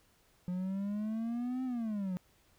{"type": "exponential two-way sweep", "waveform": "triangle", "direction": "up then down", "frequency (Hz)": [177.5, 260.7, 177.5], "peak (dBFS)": -31, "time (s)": [0.48, 2.17], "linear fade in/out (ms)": 0, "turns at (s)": 1.64, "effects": ["pink hiss -68 dBFS RMS until 2.58 s"]}